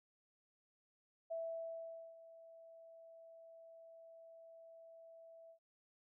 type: tone with ADSR envelope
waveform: sine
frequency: 659 Hz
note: E5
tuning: 1 cent flat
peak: -39 dBFS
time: 1.3-5.59 s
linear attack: 17 ms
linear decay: 830 ms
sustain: -17 dB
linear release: 88 ms
effects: none